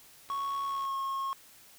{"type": "click train", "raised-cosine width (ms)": 0.2, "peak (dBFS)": -34, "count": 40, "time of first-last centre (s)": [0.29, 0.852], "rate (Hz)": 69.4}
{"type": "tone with pitch glide", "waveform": "triangle", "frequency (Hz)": [1108, 1083.9], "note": ["C#6", "C#6"], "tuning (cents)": [-1, -39], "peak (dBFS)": -29, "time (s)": [0.3, 1.33], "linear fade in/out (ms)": 0, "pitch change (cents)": -38, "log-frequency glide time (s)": [0.63, 0.96]}
{"effects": ["white hiss -56 dBFS RMS until 1.78 s"]}